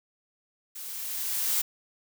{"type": "noise with level ramp", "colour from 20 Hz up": "blue", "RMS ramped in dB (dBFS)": [-40, -25], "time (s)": [0.75, 1.62], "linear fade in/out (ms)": 10, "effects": []}